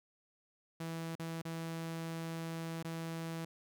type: tone with dropouts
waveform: sawtooth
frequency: 164.3 Hz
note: E3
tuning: 5 cents flat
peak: -35 dBFS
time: 0.8-3.45 s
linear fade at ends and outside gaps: 5 ms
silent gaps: 1.154-1.195 / 1.418-1.451 / 2.828-2.846 s
effects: none